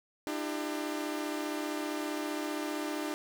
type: tone cluster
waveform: sawtooth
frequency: 301.3 / 336.5 / 396.3 Hz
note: D4 / E4 / G4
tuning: +44 / +36 / +19 cents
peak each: -31 / -36 / -37 dBFS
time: 0.27-3.14 s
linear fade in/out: 0 ms
effects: none